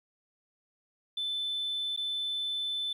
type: tone with dropouts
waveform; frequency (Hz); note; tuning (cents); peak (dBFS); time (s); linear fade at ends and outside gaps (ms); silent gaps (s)
sine; 3520; A7; 0; -29; 1.17-2.93; 5; 1.964-1.974
effects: tanh soft clip ceiling -27 dBFS + 11-bit